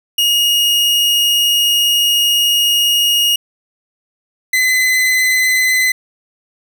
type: tone pair in turn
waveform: 40% pulse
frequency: 2867 / 2027 Hz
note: F7 / B6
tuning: +45 / +45 cents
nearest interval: tritone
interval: 600 cents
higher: first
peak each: -10 dBFS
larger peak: neither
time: 0.18-3.36 / 4.53-5.92 s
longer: first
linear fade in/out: 5 ms
effects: none